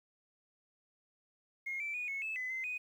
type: tone with pitch steps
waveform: sine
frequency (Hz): 2146 / 2330 / 2462 / 2194 / 2613 / 2016 / 2064 / 2492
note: C7 / D7 / D#7 / C#7 / E7 / B6 / C7 / D#7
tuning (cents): +43 / -14 / -19 / -18 / -16 / +35 / -24 / +2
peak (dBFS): -35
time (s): 1.66-2.78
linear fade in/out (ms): 10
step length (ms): 140
effects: tanh soft clip ceiling -31 dBFS + 11-bit